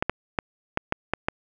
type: clicks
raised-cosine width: 0.5 ms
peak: -7 dBFS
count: 7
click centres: 0.025 / 0.096 / 0.388 / 0.774 / 0.924 / 1.136 / 1.285 s
effects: none